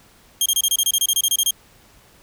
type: tone bursts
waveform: 15% pulse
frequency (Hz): 3218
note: G7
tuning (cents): +45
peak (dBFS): -8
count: 15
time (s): 0.41-1.508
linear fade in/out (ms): 2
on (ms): 48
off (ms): 27
effects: pink hiss -52 dBFS RMS until 2.22 s